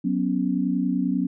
sine chord, F# suspended fourth, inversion none, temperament equal, 185 / 246.9 / 277.2 Hz, F#3 / B3 / C#4, 0 / 0 / 0 cents, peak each -25 dBFS, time 0.04-1.27 s, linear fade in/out 10 ms, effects none

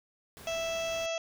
pink noise, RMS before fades -49 dBFS, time 0.37-1.06 s, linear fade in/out 0 ms
harmonic tone, 659.3 Hz, E5, in tune, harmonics 1 / 2 / 3 / 4 / 5 / 6 / 7 / 8 / 9 / 10, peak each -32 / -45 / -48 / -39 / -41 / -55 / -52 / -50 / -46 / -48 dBFS, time 0.47-1.18 s, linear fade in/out 2 ms
effects none

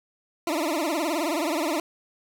20% pulse tone with vibrato, 317.2 Hz, D#4, 33 cents sharp, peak -19 dBFS, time 0.47-1.8 s, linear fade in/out 2 ms, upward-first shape triangle, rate 19 Hz, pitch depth 200 cents each way, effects none

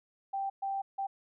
sine tone bursts at uneven times, 784 Hz, G5, in tune, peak -31 dBFS, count 3, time 0.33-0.5 / 0.62-0.82 / 0.98-1.07 s, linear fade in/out 10 ms, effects none

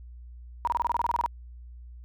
sine tone bursts, 951 Hz, A#5, 34 cents sharp, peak -22 dBFS, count 13, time 0.65-1.261 s, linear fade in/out 0 ms, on 23 ms, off 26 ms, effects added 60 Hz sine -42 dBFS peak until 2.04 s

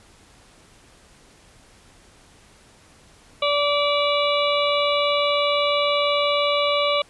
harmonic tone with a mistuned harmonic, 579 Hz, D5, 25 cents flat, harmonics 1 / 2 / 4 / 5 / 6 / 7, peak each -21 / -24 / -27 / -28 / -29 / -29 dBFS, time 3.42-7.02 s, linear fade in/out 5 ms, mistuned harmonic 7, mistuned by -57 cents, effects pink hiss -52 dBFS RMS until 7.09 s + resampled to 24000 Hz

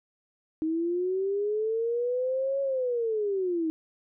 sine linear two-way sweep, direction up then down, 312.4 to 554.4 to 312.4 Hz, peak -25 dBFS, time 0.62-3.7 s, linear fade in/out 0 ms, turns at 2.61 s, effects none

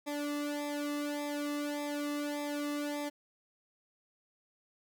sawtooth tone with flanger, 291.8 Hz, D4, 11 cents flat, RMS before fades -36 dBFS, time 0.06-3.1 s, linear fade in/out 20 ms, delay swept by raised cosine 0.68 to 1.29 ms, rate 1.7 Hz, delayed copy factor -0.85, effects none

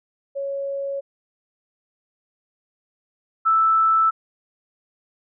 sine tone pair in turn, 554.4 / 1318.6 Hz, C#5 / E6, 0 / 0 cents, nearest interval octave + minor third, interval 1500 cents, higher second, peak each -24 / -14 dBFS, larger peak second, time 0.35-1.01 / 3.45-4.11 s, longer neither, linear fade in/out 20 ms, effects none

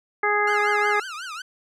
harmonic tone, 415.3 Hz, G#4, in tune, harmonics 1 / 2 / 3 / 4 / 5, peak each -25 / -25 / -25 / -25 / -25 dBFS, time 0.23-1 s, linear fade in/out 5 ms
sawtooth tone with vibrato, 1374 Hz, F6, 29 cents flat, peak -28 dBFS, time 0.47-1.42 s, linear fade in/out 5 ms, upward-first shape triangle, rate 5.5 Hz, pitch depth 260 cents each way
effects low-pass 8000 Hz 12 dB/octave

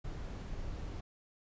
brown noise, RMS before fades -41 dBFS, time 0.04-1.01 s, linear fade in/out 10 ms, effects resampled to 16000 Hz

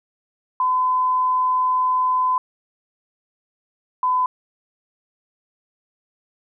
sine tone pair in turn, 1015 / 1009.2 Hz, B5 / B5, +47 / +37 cents, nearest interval unison, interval 10 cents, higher first, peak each -16 dBFS, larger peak neither, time 0.6-2.38 / 4.03-4.26 s, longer first, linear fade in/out 2 ms, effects none

